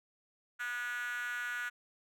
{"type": "tone with high-pass filter", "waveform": "5% pulse", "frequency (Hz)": 243, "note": "B3", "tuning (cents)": -28, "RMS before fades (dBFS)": -38, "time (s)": [0.59, 1.7], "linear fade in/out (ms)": 20, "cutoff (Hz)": 1500, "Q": 8.8, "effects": []}